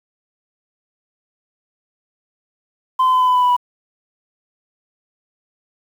sine tone with pitch steps, 1031 / 1023.9 / 1016.8 / 1009.8 / 1002.8 / 995.9 / 989 / 982.2 Hz, C6 / C6 / C6 / B5 / B5 / B5 / B5 / B5, -26 / -38 / -50 / +38 / +26 / +14 / +2 / -10 cents, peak -9 dBFS, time 2.99-3.566 s, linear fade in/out 10 ms, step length 72 ms, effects tanh soft clip ceiling -10 dBFS + 7-bit

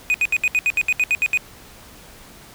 triangle tone bursts, 2489 Hz, D#7, in tune, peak -13 dBFS, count 12, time 0.1-1.374 s, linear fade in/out 0 ms, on 42 ms, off 70 ms, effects pink hiss -44 dBFS RMS until 2.54 s

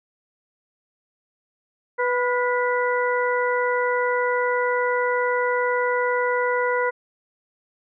harmonic tone with a mistuned harmonic, 493.9 Hz, B4, in tune, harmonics 1 / 2 / 3 / 4, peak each -22 / -25 / -27 / -28 dBFS, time 1.98-6.91 s, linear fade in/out 20 ms, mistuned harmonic 3, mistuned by -43 cents, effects none

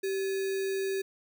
sine tone with sample-and-hold, 387.1 Hz, G4, 22 cents flat, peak -28 dBFS, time 0.03-1.02 s, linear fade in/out 10 ms, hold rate 2100 Hz, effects none

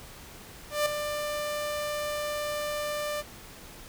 sawtooth tone with ADSR envelope, 594 Hz, D5, 20 cents sharp, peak -18 dBFS, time 0.7-3.23 s, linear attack 160 ms, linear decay 3 ms, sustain -8 dB, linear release 33 ms, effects pink hiss -47 dBFS RMS until 3.88 s

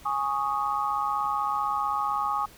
sine chord, Ab suspended fourth, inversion none, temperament equal, 830.6 / 1108.7 / 1244.5 Hz, Ab5 / Db6 / Eb6, 0 / 0 / 0 cents, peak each -29 dBFS, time 0.05-2.46 s, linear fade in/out 10 ms, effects pink hiss -51 dBFS RMS until 2.57 s

